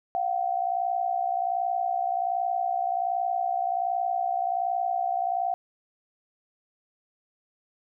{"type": "tone pair together", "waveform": "sine", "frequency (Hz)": [701, 762.3], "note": ["F5", "G5"], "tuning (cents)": [6, -49], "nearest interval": "minor second", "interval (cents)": 145, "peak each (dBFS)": -27, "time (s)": [0.15, 5.54], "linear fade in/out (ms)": 0, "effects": []}